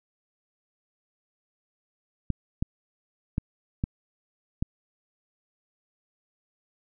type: clicks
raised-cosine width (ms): 5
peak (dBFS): -13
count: 5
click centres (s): 2.303 / 2.625 / 3.381 / 3.839 / 4.625
effects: none